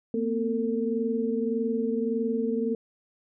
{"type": "tone cluster", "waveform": "sine", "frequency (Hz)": [228, 249.7, 451.9], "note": ["A#3", "B3", "A4"], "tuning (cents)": [-38, 19, 46], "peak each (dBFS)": [-28, -31, -28], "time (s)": [0.14, 2.75], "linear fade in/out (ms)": 2, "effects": []}